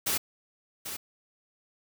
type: noise with echo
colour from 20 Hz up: white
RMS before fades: -28 dBFS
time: 0.06-0.18 s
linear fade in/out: 10 ms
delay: 790 ms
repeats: 1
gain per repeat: -9 dB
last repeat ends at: 0.97 s
effects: none